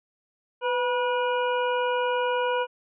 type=harmonic tone with a mistuned harmonic; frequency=484.9 Hz; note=B4; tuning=32 cents flat; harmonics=1 / 2 / 3 / 5 / 6; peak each=-25 / -27 / -32 / -38 / -37 dBFS; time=0.61-2.67 s; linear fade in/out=50 ms; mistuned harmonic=1; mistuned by=+50 cents; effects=none